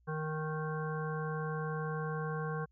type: harmonic tone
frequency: 155.56 Hz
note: D#3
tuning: in tune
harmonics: 1 / 3 / 5 / 7 / 9 / 10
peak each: -36 / -40 / -46 / -43 / -50 / -45 dBFS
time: 0.07-2.66 s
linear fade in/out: 20 ms
effects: added 60 Hz sine -65 dBFS peak until 2.71 s

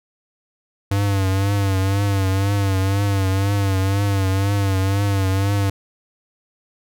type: tone with vibrato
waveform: square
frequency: 98 Hz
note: G2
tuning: in tune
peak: -17 dBFS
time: 0.91-5.7 s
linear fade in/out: 5 ms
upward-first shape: triangle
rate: 2 Hz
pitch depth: 67 cents each way
effects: none

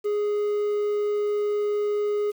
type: tone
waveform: triangle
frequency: 415.3 Hz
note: G#4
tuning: in tune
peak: -20 dBFS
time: 0.04-2.32 s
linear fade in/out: 20 ms
effects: 8-bit

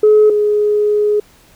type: tone pair in turn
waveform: sine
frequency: 425.9 / 418.3 Hz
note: G#4 / G#4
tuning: +44 / +12 cents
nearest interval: unison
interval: 32 cents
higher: first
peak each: -4 / -10 dBFS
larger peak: first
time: 0.03-0.3 / 0.3-1.2 s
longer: second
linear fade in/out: 5 ms
effects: tanh soft clip ceiling -2 dBFS + pink hiss -48 dBFS RMS until 1.55 s

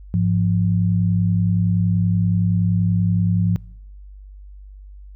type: tone pair together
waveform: sine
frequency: 103.5 / 174.07 Hz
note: G#2 / F3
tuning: -5 / -5 cents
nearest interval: major sixth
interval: 900 cents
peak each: -18 dBFS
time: 0.14-3.56 s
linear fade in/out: 0 ms
effects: noise-tail reverb RT60 0.8 s tail -26 dB re dry + added 49 Hz sine -37 dBFS peak until 5.15 s

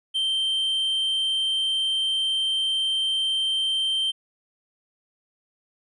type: tone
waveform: triangle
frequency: 3131 Hz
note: G7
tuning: 3 cents flat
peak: -20 dBFS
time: 0.14-4.12 s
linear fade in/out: 20 ms
effects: resampled to 24000 Hz

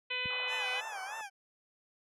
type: harmonic tone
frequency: 501 Hz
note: B4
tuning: 25 cents sharp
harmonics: 1 / 2 / 3 / 4 / 5 / 6 / 7 / 8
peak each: -46 / -47 / -46 / -40 / -36 / -39 / -47 / -48 dBFS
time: 0.1-0.81 s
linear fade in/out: 10 ms
type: click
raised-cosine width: 5 ms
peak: -30 dBFS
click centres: 0.257 s
type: band-pass noise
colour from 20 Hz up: pink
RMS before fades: -47 dBFS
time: 0.3-1.21 s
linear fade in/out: 0 ms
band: 700 to 1400 Hz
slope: 24 dB/octave
type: tone with vibrato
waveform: 20% pulse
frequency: 820 Hz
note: G#5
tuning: 22 cents flat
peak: -35 dBFS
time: 0.47-1.3 s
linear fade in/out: 50 ms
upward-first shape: sine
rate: 3.2 Hz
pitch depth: 150 cents each way
effects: high-pass 80 Hz 12 dB/octave + low-pass 10000 Hz 12 dB/octave

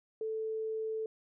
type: tone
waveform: sine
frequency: 440 Hz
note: A4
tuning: in tune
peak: -33 dBFS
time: 0.21-1.06 s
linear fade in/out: 2 ms
effects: none

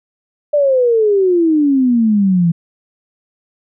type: exponential sweep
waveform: sine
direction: down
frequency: 599 to 164.2 Hz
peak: -9 dBFS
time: 0.53-2.52 s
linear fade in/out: 10 ms
effects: none

